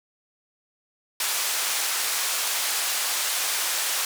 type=band-pass noise; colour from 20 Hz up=white; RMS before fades=-26 dBFS; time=1.2-4.05 s; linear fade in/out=2 ms; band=710 to 11000 Hz; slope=12 dB/octave; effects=none